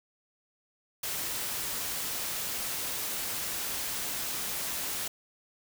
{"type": "noise", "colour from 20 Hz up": "white", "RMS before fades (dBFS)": -34, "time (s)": [1.03, 5.08], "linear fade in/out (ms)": 5, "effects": []}